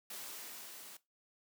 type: noise with level ramp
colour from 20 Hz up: white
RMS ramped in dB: -45 to -52 dBFS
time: 0.1-0.97 s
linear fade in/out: 5 ms
effects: noise-tail reverb RT60 0.2 s tail -18 dB re dry + high-pass 200 Hz 12 dB/octave